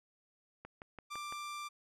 click train, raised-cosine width 0.5 ms, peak -32 dBFS, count 5, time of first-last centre 0.65-1.325 s, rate 5.93 Hz
sawtooth tone, 1181 Hz, D6, 9 cents sharp, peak -37 dBFS, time 1.1-1.69 s, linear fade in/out 20 ms
effects low-pass 10000 Hz 12 dB/octave

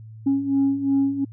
sine beating tone pair, 273.1 / 275.9 Hz, C#4 / C#4, -26 / -8 cents, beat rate 2.8 Hz, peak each -23 / -18 dBFS, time 0.26-1.25 s, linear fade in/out 10 ms, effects tanh soft clip ceiling -13 dBFS + added 110 Hz sine -38 dBFS peak until 1.32 s

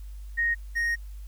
sine / triangle tone pair in turn, 1864.7 / 1864.7 Hz, A#6 / A#6, 0 / 0 cents, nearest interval unison, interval 0 cents, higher neither, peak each -22 dBFS, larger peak neither, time 0.37-0.55 / 0.75-0.96 s, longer second, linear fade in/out 20 ms, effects added 50 Hz sine -37 dBFS peak until 1.27 s + white hiss -61 dBFS RMS until 1.27 s

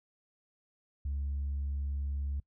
sine tone, 70.2 Hz, C#2, 22 cents sharp, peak -30 dBFS, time 1.05-2.4 s, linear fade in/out 5 ms, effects noise-tail reverb RT60 0.1 s tail -24 dB re dry + tanh soft clip ceiling -29 dBFS

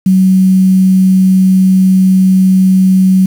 sine tone with quantisation, 188.1 Hz, F#3, 29 cents sharp, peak -4 dBFS, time 0.06-3.26 s, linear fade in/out 5 ms, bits 5, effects none

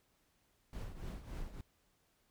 brown noise with tremolo, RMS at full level -41 dBFS, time 0.73-1.61 s, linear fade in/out 2 ms, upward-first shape triangle, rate 3.5 Hz, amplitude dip 75%, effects pink hiss -75 dBFS RMS until 2.3 s

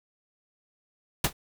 pink noise with exponential decay, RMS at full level -17 dBFS, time 1.24-1.33 s, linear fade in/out 5 ms, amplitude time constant 19 ms, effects none

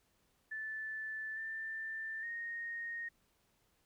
sine tone with pitch steps, 1753 / 1780 / 1859 Hz, A6 / A6 / A#6, -7 / +20 / -5 cents, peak -39 dBFS, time 0.51-3.09 s, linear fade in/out 10 ms, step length 860 ms, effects pink hiss -75 dBFS RMS until 3.85 s

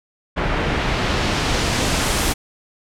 pink noise with low-pass filter sweep, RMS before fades -20 dBFS, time 0.36-2.34 s, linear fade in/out 20 ms, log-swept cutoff 2000 to 12000 Hz, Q 0.83, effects none

